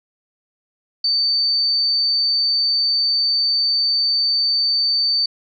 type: tone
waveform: sine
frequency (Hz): 4570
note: D8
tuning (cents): -48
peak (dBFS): -15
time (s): 1.04-5.26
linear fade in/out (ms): 5
effects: none